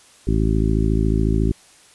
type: harmonic tone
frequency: 54 Hz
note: A1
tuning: 32 cents flat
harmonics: 1 / 2 / 3 / 4 / 5 / 6 / 7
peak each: -19 / -22 / -24 / -25 / -26 / -27 / -27 dBFS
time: 0.27-1.52 s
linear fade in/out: 5 ms
effects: white hiss -50 dBFS RMS until 1.94 s + resampled to 24000 Hz